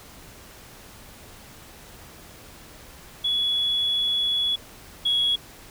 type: tone pair in turn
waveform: sine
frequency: 3386 / 3343 Hz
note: G#7 / G#7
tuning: +33 / +11 cents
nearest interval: unison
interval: 22 cents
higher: first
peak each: -20 / -18 dBFS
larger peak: second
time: 3.24-4.56 / 5.05-5.36 s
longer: first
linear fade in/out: 10 ms
effects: tanh soft clip ceiling -15 dBFS + pink hiss -46 dBFS RMS until 5.7 s